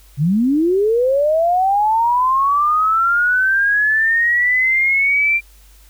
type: linear sweep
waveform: sine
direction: up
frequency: 130.81 to 2373 Hz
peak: -12 dBFS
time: 0.17-5.41 s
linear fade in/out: 50 ms
effects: added 50 Hz sine -44 dBFS peak until 5.89 s + white hiss -51 dBFS RMS until 5.89 s